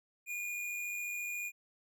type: tone with amplitude modulation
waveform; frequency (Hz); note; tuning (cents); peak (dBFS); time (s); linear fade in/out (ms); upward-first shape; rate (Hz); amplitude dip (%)
square; 2434; D#7; -39; -36; 0.26-1.52; 50; sine; 94.2; 30
effects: none